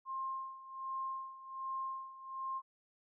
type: tone with tremolo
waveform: sine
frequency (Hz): 1061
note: C6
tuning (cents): +24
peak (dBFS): -36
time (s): 0.05-2.62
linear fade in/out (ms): 50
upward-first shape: sine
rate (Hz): 1.3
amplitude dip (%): 80
effects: none

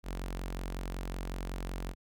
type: tone with notch filter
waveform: sawtooth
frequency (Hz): 45.39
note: F#1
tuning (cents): -32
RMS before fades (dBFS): -38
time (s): 0.03-1.95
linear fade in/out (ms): 50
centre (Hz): 100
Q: 1.5
effects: none

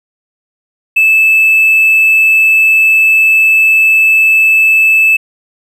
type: tone with hard clipping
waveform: triangle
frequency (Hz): 2622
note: E7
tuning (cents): -10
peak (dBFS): -5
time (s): 0.96-5.17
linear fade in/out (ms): 10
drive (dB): 4
effects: none

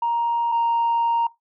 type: tone pair in turn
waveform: sine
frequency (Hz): 937 / 931.1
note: A#5 / A#5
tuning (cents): +9 / -2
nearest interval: unison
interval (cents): 11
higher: first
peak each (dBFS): -18 / -16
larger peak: second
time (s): 0.02-0.52 / 0.52-1.27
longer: second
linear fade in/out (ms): 5
effects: noise-tail reverb RT60 0.2 s tail -21 dB re dry + tanh soft clip ceiling -15 dBFS

